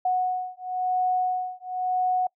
sine beating tone pair, 735 / 735.97 Hz, F#5 / F#5, -12 / -9 cents, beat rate 0.97 Hz, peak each -26 dBFS, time 0.05-2.27 s, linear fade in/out 5 ms, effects noise-tail reverb RT60 0.1 s tail -25 dB re dry

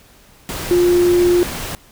sine tone in noise, 352.6 Hz, F4, 17 cents sharp, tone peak -10 dBFS, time 0.71-1.43 s, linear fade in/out 0 ms, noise pink, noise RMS -26 dBFS, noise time 0.49-1.75 s, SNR +13 dB, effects pink hiss -48 dBFS RMS until 1.91 s

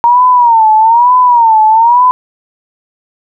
sine tone with vibrato, 932.3 Hz, A#5, in tune, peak -3 dBFS, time 0.04-2.11 s, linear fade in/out 0 ms, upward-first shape sine, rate 1.1 Hz, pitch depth 130 cents each way, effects none

